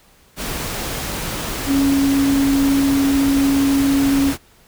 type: tone in noise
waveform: sine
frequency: 276.1 Hz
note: C#4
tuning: 7 cents flat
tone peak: -13 dBFS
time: 1.66-4.34 s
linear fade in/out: 50 ms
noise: pink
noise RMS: -25 dBFS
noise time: 0.36-4.38 s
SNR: +9 dB
effects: pink hiss -52 dBFS RMS until 4.67 s

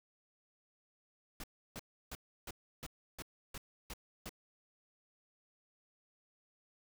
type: noise bursts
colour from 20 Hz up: pink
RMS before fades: -45 dBFS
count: 9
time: 1.4-4.293 s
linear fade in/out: 2 ms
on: 37 ms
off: 320 ms
effects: none

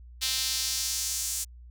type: tone with high-pass filter sweep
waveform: sawtooth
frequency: 261.6 Hz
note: C4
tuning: in tune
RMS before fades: -30 dBFS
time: 0.21-1.45 s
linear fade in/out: 20 ms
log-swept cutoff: 3900 to 7400 Hz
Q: 1.7
effects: added 60 Hz sine -45 dBFS peak until 1.7 s

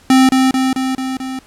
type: tone with echo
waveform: square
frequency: 261.6 Hz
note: C4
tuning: in tune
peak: -7 dBFS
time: 0.1-0.29 s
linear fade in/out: 2 ms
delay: 220 ms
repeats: 5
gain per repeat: -3 dB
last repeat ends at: 1.39 s
effects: pink hiss -47 dBFS RMS until 1.46 s + low-pass 11000 Hz 12 dB/octave

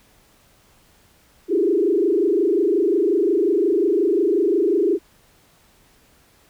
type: tone with frequency modulation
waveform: sine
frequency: 370 Hz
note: F#4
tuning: in tune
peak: -15 dBFS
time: 1.48-4.99 s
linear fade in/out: 50 ms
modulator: 25.6 Hz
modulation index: 2.1
effects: pink hiss -56 dBFS RMS until 6.49 s

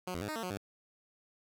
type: tone with pitch steps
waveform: 10% pulse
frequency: 182.1 / 85.3 / 103 / 309.4 / 226.4 / 182 / 99.7 Hz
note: F#3 / F2 / G#2 / D#4 / A3 / F#3 / G2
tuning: -27 / -40 / -14 / -10 / +50 / -28 / +30 cents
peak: -28 dBFS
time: 0.07-0.574 s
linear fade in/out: 5 ms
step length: 72 ms
effects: none

